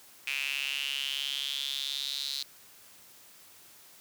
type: tone with high-pass filter sweep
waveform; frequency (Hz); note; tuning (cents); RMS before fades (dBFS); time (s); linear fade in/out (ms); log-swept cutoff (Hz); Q
sawtooth; 138.59; C#3; 0; -34; 0.27-2.43; 5; 2500 to 4100; 7.3
effects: white hiss -55 dBFS RMS until 4 s + high-pass 80 Hz 12 dB/octave